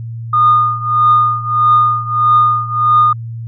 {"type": "tone with tremolo", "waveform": "sine", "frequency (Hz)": 1223, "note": "D#6", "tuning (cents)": -30, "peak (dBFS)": -4, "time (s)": [0.33, 3.13], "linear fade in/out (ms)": 5, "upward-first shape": "triangle", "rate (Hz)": 1.6, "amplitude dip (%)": 90, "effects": ["tanh soft clip ceiling -1 dBFS", "added 115 Hz sine -22 dBFS peak until 3.47 s"]}